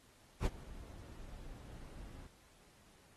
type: noise with ADSR envelope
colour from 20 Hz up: brown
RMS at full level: -30 dBFS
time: 0.4-2.27 s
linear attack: 61 ms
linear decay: 25 ms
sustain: -21 dB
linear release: 4 ms
effects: pink hiss -66 dBFS RMS until 3.16 s + AAC 32 kbps